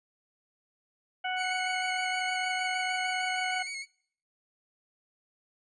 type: harmonic tone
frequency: 740 Hz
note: F#5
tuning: in tune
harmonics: 1 / 2 / 3 / 4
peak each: -32 / -35 / -37 / -38 dBFS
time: 1.24-3.63 s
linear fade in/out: 10 ms
type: tone with vibrato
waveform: sawtooth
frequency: 2208 Hz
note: C#7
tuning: 7 cents flat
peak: -32 dBFS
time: 1.36-3.86 s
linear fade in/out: 50 ms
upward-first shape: square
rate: 6.5 Hz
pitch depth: 30 cents each way
effects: noise-tail reverb RT60 0.6 s tail -23 dB re dry + resampled to 22050 Hz